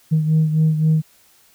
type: beating tone pair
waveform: sine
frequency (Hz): 156.5 / 160.3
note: D#3 / E3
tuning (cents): +10 / -48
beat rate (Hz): 3.8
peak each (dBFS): -13 / -20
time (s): 0.11-1.02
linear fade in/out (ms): 20
effects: tanh soft clip ceiling -9 dBFS + white hiss -54 dBFS RMS until 1.54 s